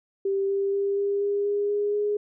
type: tone with pitch steps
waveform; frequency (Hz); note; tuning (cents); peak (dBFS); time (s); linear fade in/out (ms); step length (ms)
sine; 392 / 395.2 / 398.4 / 401.6 / 404.9 / 408.2 / 411.5 / 414.8; G4 / G4 / G4 / G4 / G#4 / G#4 / G#4 / G#4; 0 / +14 / +28 / +42 / -44 / -30 / -16 / -2; -22; 0.25-2.17; 5; 240
effects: none